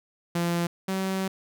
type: tone pair in turn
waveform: sawtooth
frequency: 171.6 / 190.68 Hz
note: F3 / G3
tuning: -30 / -48 cents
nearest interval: major second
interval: 182 cents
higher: second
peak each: -20 / -22 dBFS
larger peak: first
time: 0.35-0.67 / 0.88-1.28 s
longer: second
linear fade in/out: 5 ms
effects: none